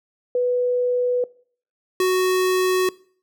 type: tone pair in turn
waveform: sine / square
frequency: 493.9 / 370.2 Hz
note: B4 / F#4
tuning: 0 / +1 cents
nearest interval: perfect fourth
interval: 499 cents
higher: first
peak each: -17 dBFS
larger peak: neither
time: 0.35-1.24 / 2-2.89 s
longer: neither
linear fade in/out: 2 ms
effects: noise-tail reverb RT60 0.5 s tail -22 dB re dry